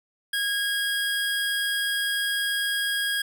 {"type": "tone", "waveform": "25% pulse", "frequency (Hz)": 1639, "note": "G#6", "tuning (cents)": -23, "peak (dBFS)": -20, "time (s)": [0.33, 3.22], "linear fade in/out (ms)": 5, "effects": []}